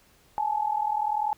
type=tone pair together; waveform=sine; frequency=837.7 / 878 Hz; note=G#5 / A5; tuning=+15 / -4 cents; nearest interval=minor second; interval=81 cents; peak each=-26 / -28 dBFS; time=0.38-1.33 s; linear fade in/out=0 ms; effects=pink hiss -60 dBFS RMS until 1.37 s